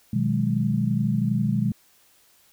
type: chord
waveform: sine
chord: G# minor seventh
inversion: first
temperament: equal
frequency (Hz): 123.47 / 155.56 / 185 / 207.7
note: B2 / D#3 / F#3 / G#3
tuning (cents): 0 / 0 / 0 / 0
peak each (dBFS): -25 / -27 / -28 / -24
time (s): 0.13-1.72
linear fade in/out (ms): 5
effects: white hiss -59 dBFS RMS until 2.52 s